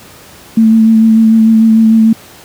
sine tone with vibrato, 222.7 Hz, A3, 21 cents sharp, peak -3 dBFS, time 0.57-2.13 s, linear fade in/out 5 ms, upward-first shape sine, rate 6.7 Hz, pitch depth 19 cents each way, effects pink hiss -36 dBFS RMS until 2.44 s + high-pass 80 Hz 12 dB/octave

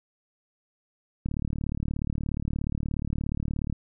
click train, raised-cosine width 5 ms, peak -17 dBFS, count 92, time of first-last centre 1.26-3.726 s, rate 36.9 Hz, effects none

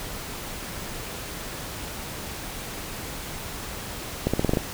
accelerating click train, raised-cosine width 2 ms, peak -8 dBFS, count 7, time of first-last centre 4.27-4.572 s, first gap 66 ms, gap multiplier 0.89, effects pink hiss -35 dBFS RMS until 4.73 s

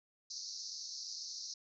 white band-pass noise, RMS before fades -45 dBFS, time 0.3-1.54 s, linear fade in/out 5 ms, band 4200 to 6200 Hz, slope 96 dB/octave, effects none

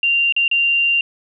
sine tone with dropouts, 2777 Hz, F7, 10 cents flat, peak -13 dBFS, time 0.03-1.01 s, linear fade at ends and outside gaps 2 ms, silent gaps 0.324-0.364 / 0.48-0.513 s, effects none

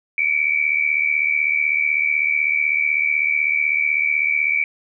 sine tone pair together, 2260 / 2336 Hz, C#7 / D7, +33 / -10 cents, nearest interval minor second, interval 57 cents, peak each -19 dBFS, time 0.18-4.64 s, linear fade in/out 2 ms, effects none

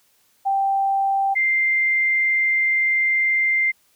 sine tone pair in turn, 784 / 2093 Hz, G5 / C7, 0 / 0 cents, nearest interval octave + perfect fourth, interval 1700 cents, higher second, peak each -17 / -16 dBFS, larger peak second, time 0.45-1.35 / 1.35-3.72 s, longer second, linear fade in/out 20 ms, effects white hiss -61 dBFS RMS until 3.95 s

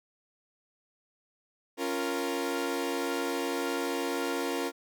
sawtooth chord, Bb minor, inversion first, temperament equal, 277.2 / 349.2 / 466.2 Hz, Db4 / F4 / Bb4, 0 / 0 / 0 cents, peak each -30 dBFS, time 1.77-4.72 s, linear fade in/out 50 ms, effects none

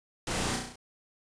pink noise with echo, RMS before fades -33 dBFS, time 0.27-0.56 s, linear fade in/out 2 ms, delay 33 ms, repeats 6, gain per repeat -3 dB, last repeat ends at 0.758 s, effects resampled to 22050 Hz

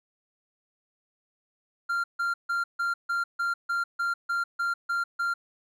triangle tone bursts, 1388 Hz, F6, 11 cents flat, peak -23 dBFS, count 12, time 1.89-5.34 s, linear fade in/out 10 ms, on 150 ms, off 150 ms, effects none

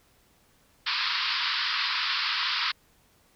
white band-pass noise, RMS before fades -28 dBFS, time 0.86-2.72 s, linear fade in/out 10 ms, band 950 to 5000 Hz, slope 96 dB/octave, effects pink hiss -63 dBFS RMS until 3.35 s

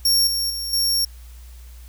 sawtooth tone with level steps, 5520 Hz, F8, 21 cents flat, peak -12 / -18 / -23 / -15 dBFS, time 0.05-1.05 s, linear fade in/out 5 ms, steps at 0.27 / 0.5 / 0.73 s, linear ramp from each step 2 ms, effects added 60 Hz sine -38 dBFS peak until 1.88 s + white hiss -52 dBFS RMS until 1.88 s

